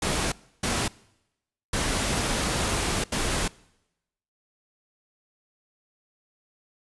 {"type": "noise bursts at uneven times", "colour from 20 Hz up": "pink", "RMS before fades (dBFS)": -26, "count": 4, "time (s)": [[0.02, 0.32], [0.63, 0.88], [1.73, 3.04], [3.12, 3.48]], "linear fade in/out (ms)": 5, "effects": ["noise-tail reverb RT60 0.9 s tail -23 dB re dry", "resampled to 24000 Hz"]}